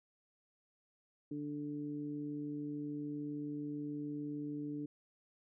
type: harmonic tone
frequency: 146.83 Hz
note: D3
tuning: in tune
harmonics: 1 / 2 / 3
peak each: -47 / -39 / -51 dBFS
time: 1.31-4.86 s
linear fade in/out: 5 ms
effects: none